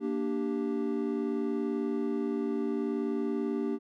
triangle chord, G minor, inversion first, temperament equal, 233.1 / 293.7 / 392 Hz, Bb3 / D4 / G4, 0 / 0 / 0 cents, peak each -31 dBFS, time 0-3.79 s, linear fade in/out 50 ms, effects none

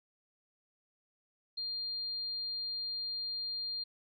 sine tone, 4200 Hz, C8, 6 cents sharp, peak -35 dBFS, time 1.57-3.84 s, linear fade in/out 10 ms, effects none

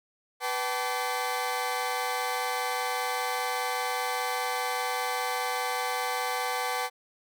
35% pulse tone cluster, 494.7 / 766 / 871 / 1157 / 2059 Hz, B4 / G5 / A5 / D6 / C7, +3 / -40 / -18 / -26 / -28 cents, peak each -34 / -31 / -33 / -33 / -36 dBFS, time 0.4-6.9 s, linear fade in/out 50 ms, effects none

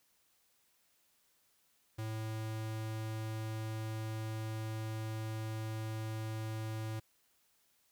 square tone, 110 Hz, A2, in tune, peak -38 dBFS, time 1.98-7 s, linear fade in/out 10 ms, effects white hiss -73 dBFS RMS until 7.91 s

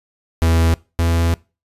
45% pulse tone pair in turn, 82.41 / 83.75 Hz, E2 / E2, 0 / +28 cents, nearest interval unison, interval 28 cents, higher second, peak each -12 / -14 dBFS, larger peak first, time 0.42-0.74 / 0.99-1.34 s, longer second, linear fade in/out 0 ms, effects noise-tail reverb RT60 0.3 s tail -23 dB re dry + resampled to 32000 Hz

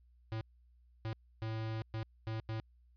square tone bursts at uneven times, 111 Hz, A2, 16 cents sharp, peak -37 dBFS, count 6, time 0.32-0.41 / 1.05-1.13 / 1.42-1.82 / 1.94-2.03 / 2.27-2.4 / 2.49-2.6 s, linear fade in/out 0 ms, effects added 60 Hz sine -62 dBFS peak until 2.96 s + resampled to 11025 Hz

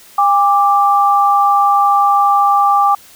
sine tone pair together, 806.6 / 1174.7 Hz, G5 / D6, +49 / 0 cents, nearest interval perfect fifth, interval 651 cents, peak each -11 dBFS, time 0.18-2.95 s, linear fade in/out 5 ms, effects white hiss -42 dBFS RMS until 3.15 s

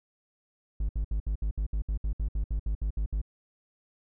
triangle tone bursts, 51.6 Hz, G#1, 10 cents flat, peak -24 dBFS, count 16, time 0.8-3.216 s, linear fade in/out 5 ms, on 91 ms, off 64 ms, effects none

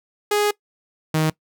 sawtooth tone pair in turn, 415.3 / 156.82 Hz, G#4 / D#3, 0 / +14 cents, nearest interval octave + perfect fourth, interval 1686 cents, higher first, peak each -13 dBFS, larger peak neither, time 0.31-0.51 / 1.14-1.3 s, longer first, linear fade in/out 5 ms, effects noise-tail reverb RT60 0.1 s tail -21 dB re dry

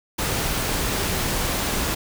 pink noise, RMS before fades -24 dBFS, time 0.18-1.95 s, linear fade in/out 10 ms, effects none

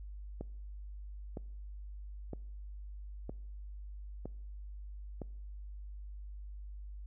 click train, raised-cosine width 2 ms, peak -27 dBFS, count 6, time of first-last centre 0.41-5.218 s, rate 1.04 Hz, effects noise-tail reverb RT60 0.8 s tail -24 dB re dry + added 50 Hz sine -43 dBFS peak until 7.06 s

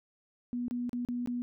sine tone with dropouts, 243.4 Hz, B3, 25 cents flat, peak -31 dBFS, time 0.53-1.42 s, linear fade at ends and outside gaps 0 ms, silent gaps 0.682-0.71 / 0.894-0.931 / 1.05-1.087 / 1.26-1.274 s, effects none

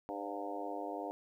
harmonic tone with a mistuned harmonic, 101 Hz, G#2, 48 cents flat, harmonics 3 / 4 / 5 / 6 / 7 / 8 / 9, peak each -44 / -47 / -45 / -47 / -43 / -49 / -47 dBFS, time 0.09-1.11 s, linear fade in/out 0 ms, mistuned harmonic 6, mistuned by -52 cents, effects 12-bit

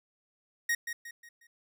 45% pulse tone with echo, 1876 Hz, A#6, 11 cents sharp, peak -26 dBFS, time 0.69-0.75 s, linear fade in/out 5 ms, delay 180 ms, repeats 4, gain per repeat -8 dB, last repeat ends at 1.47 s, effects none

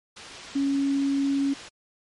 sine tone in noise, 277.2 Hz, C#4, in tune, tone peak -21 dBFS, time 0.55-1.54 s, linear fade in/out 10 ms, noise white, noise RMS -38 dBFS, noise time 0.16-1.69 s, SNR +14 dB, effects low-pass 5000 Hz 12 dB/octave + MP3 48 kbps

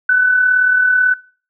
sine tone with amplitude modulation, 1500 Hz, F#6, 23 cents sharp, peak -7 dBFS, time 0.09-1.14 s, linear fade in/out 5 ms, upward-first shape sine, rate 38.2 Hz, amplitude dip 40%, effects noise-tail reverb RT60 0.4 s tail -22 dB re dry

